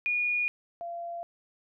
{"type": "tone pair in turn", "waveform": "sine", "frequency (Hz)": [2444, 685.8], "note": ["D#7", "F5"], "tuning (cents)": [-32, -32], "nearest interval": "octave + minor seventh", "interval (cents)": 2200, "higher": "first", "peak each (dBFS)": [-25, -34], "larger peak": "first", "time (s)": [[0.06, 0.48], [0.81, 1.23]], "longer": "neither", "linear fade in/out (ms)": 0, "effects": []}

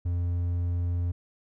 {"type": "tone", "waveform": "triangle", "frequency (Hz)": 87.31, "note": "F2", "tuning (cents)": 0, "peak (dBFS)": -23, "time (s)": [0.05, 1.12], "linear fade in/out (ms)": 10, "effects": []}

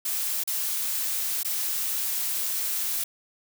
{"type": "noise with dropouts", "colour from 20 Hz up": "blue", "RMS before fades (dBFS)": -28, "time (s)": [0.05, 3.04], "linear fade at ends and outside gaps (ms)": 5, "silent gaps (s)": [[0.437, 0.474], [1.432, 1.447]], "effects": []}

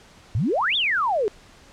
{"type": "exponential two-way sweep", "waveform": "sine", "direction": "up then down", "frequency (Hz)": [91.6, 3700, 389], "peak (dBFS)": -19, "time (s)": [0.35, 1.28], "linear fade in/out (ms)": 0, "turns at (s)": 0.76, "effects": ["pink hiss -50 dBFS RMS until 1.72 s", "low-pass 7000 Hz 12 dB/octave"]}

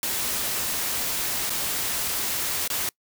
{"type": "noise with dropouts", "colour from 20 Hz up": "white", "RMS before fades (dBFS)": -27, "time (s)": [0.03, 2.89], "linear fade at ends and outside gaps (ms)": 1, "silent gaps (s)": [[1.496, 1.503], [2.677, 2.701]], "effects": ["noise-tail reverb RT60 0.1 s tail -25 dB re dry"]}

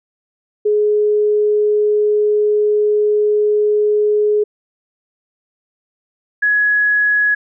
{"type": "tone pair in turn", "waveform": "sine", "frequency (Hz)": [420, 1680], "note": ["G#4", "G#6"], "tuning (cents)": [19, 19], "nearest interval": "2 octaves", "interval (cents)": 2400, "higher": "second", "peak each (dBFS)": -11, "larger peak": "neither", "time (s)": [[0.65, 4.44], [6.42, 7.35]], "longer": "first", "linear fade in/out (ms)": 10, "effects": []}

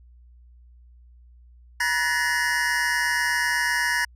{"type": "tone cluster", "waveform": "square", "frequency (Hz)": [961, 1485, 1717, 1865, 2033], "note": ["B5", "F#6", "A6", "A#6", "B6"], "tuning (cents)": [-48, 6, -43, 0, 50], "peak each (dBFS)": [-30, -33, -26, -26, -33], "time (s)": [1.8, 4.05], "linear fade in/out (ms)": 5, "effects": ["added 60 Hz sine -48 dBFS peak until 4.15 s", "low-pass 11000 Hz 12 dB/octave"]}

